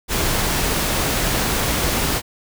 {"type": "noise", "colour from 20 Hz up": "pink", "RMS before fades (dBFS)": -20, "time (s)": [0.08, 2.22], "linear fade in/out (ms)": 50, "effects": []}